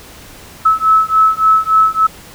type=beating tone pair; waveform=sine; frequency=1298 / 1301.5 Hz; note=E6 / E6; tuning=-27 / -22 cents; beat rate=3.5 Hz; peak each=-11 dBFS; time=0.65-2.07 s; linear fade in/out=10 ms; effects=pink hiss -37 dBFS RMS until 2.34 s